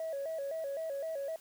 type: tone with vibrato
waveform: sine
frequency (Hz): 599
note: D5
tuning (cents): +34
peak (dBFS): -33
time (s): 0-1.36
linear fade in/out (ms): 2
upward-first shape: square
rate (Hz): 3.9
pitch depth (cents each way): 130
effects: tanh soft clip ceiling -32 dBFS + white hiss -59 dBFS RMS until 1.4 s